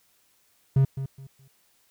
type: tone with echo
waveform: triangle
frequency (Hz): 135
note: C#3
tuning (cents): -45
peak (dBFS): -14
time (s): 0.76-0.85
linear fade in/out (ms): 5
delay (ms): 210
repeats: 3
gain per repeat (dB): -12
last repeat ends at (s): 1.48
effects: white hiss -65 dBFS RMS until 1.9 s